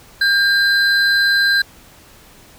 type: tone pair together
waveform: triangle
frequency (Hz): 1600 / 4060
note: G6 / B7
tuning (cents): +35 / +47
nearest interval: octave + major third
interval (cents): 1612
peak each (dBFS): -11 / -17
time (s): 0.21-1.62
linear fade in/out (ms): 5
effects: pink hiss -45 dBFS RMS until 2.58 s